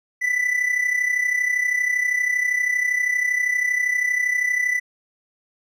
triangle tone with amplitude modulation, 1986 Hz, B6, 9 cents sharp, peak -14 dBFS, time 0.21-4.8 s, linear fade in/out 20 ms, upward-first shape sine, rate 32.6 Hz, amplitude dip 65%, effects none

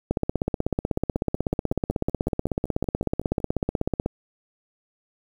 two click trains, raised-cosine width 2 ms, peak -9 / -24 dBFS, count 65 / 15, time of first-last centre 0.11-4.061 / 0.79-3.402 s, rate 16.2 / 5.36 Hz, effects 8-bit

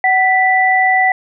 sine tone pair together, 752 / 1975.5 Hz, F#5 / B6, +28 / 0 cents, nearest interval octave + perfect fourth, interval 1672 cents, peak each -12 / -12 dBFS, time 0.04-1.12 s, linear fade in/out 2 ms, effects none

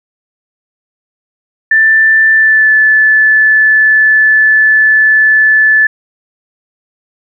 sine tone with pitch glide, 1770 to 1739.6 Hz, A6 to A6, +10 to -20 cents, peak -4 dBFS, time 1.71-5.87 s, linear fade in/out 5 ms, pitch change -30 cents, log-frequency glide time 2.35-2.72 s, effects none

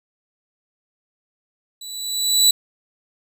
25% pulse tone with level ramp, 3951 Hz, B7, in tune, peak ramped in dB -30 to -6 dBFS, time 1.81-2.51 s, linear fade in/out 5 ms, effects none

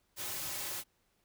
white noise with comb filter, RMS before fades -39 dBFS, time 0.16-0.84 s, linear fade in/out 50 ms, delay 4.3 ms, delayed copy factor -0.7, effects pink hiss -75 dBFS RMS until 1.24 s

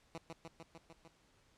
10% pulse tone with echo, 164.81 Hz, E3, in tune, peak -35 dBFS, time 0.15-0.18 s, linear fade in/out 0 ms, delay 150 ms, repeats 6, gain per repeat -2 dB, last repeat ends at 1.08 s, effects pink hiss -70 dBFS RMS until 1.57 s + low-pass 8000 Hz 12 dB/octave

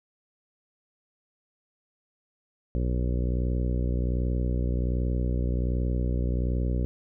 harmonic tone, 61.3 Hz, B1, 12 cents flat, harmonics 1 / 2 / 3 / 4 / 5 / 6 / 7 / 8 / 9, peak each -25 / -31 / -35 / -37 / -39 / -41 / -42 / -43 / -44 dBFS, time 2.75-6.85 s, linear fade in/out 0 ms, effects none

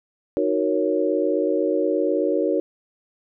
sine chord, D# minor seventh, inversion none, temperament equal, 311.1 / 370 / 466.2 / 554.4 Hz, D#4 / F#4 / A#4 / C#5, 0 / 0 / 0 / 0 cents, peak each -24 dBFS, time 0.37-2.6 s, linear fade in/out 0 ms, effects none

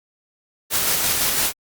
white noise with tremolo, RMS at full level -19 dBFS, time 0.7-1.53 s, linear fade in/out 50 ms, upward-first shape square, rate 5.9 Hz, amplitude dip 25%, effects Opus 48 kbps

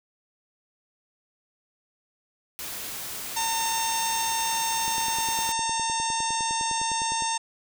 white noise, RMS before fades -35 dBFS, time 2.59-5.52 s, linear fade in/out 0 ms
harmonic tone, 907 Hz, A#5, 48 cents flat, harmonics 1 / 2 / 3 / 4 / 5 / 6 / 7 / 8 / 9, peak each -27 / -38 / -37 / -35 / -42 / -36 / -33 / -45 / -34 dBFS, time 3.36-7.38 s, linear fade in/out 10 ms
click train, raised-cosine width 2 ms, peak -26 dBFS, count 24, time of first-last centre 4.88-7.222 s, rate 9.82 Hz
effects none

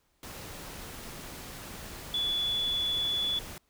sine tone in noise, 3432 Hz, A7, 44 cents flat, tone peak -27 dBFS, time 2.14-3.39 s, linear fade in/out 2 ms, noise pink, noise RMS -43 dBFS, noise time 0.23-3.58 s, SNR +13 dB, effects pink hiss -72 dBFS RMS until 3.69 s

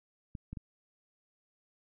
clicks, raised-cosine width 5 ms, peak -28 dBFS, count 3, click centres 0.352 / 0.53 / 0.572 s, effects none

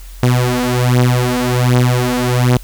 sawtooth beating tone pair, 123.47 / 124.77 Hz, B2 / B2, 0 / +18 cents, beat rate 1.3 Hz, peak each -10 dBFS, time 0.23-2.57 s, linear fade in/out 0 ms, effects added 43 Hz sine -30 dBFS peak until 2.63 s + white hiss -42 dBFS RMS until 2.63 s

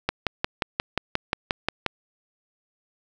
click train, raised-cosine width 0.3 ms, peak -6 dBFS, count 11, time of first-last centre 0.09-1.863 s, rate 5.64 Hz, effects none

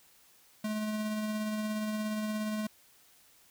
square tone with tremolo, 214.1 Hz, A3, 47 cents flat, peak -31 dBFS, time 0.64-2.67 s, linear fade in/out 5 ms, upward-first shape triangle, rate 17 Hz, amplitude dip 30%, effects white hiss -62 dBFS RMS until 3.5 s

